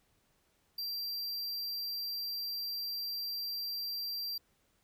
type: tone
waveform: square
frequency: 4720 Hz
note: D8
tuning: 8 cents sharp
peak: -36 dBFS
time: 0.78-4.38 s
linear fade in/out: 5 ms
effects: pink hiss -73 dBFS RMS until 4.83 s